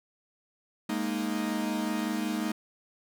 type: chord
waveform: 45% pulse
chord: Ab suspended second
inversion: none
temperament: equal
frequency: 207.7 / 233.1 / 311.1 Hz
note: Ab3 / Bb3 / Eb4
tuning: 0 / 0 / 0 cents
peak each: -33 dBFS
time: 0.89-2.52 s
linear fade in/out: 5 ms
effects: none